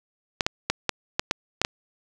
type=clicks; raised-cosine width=0.2 ms; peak=-4 dBFS; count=8; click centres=0.408 / 0.465 / 0.7 / 0.893 / 1.195 / 1.311 / 1.616 / 1.649 s; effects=none